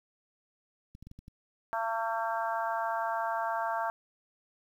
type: clicks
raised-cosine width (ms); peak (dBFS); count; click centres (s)
5; -35; 6; 0.951 / 1.026 / 1.07 / 1.114 / 1.19 / 1.281
type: harmonic tone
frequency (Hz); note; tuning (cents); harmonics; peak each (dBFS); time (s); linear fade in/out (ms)
226.4; A3; +50; 3 / 4 / 5 / 6 / 7; -34 / -33 / -38 / -39 / -39; 1.73-3.9; 0
effects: 10-bit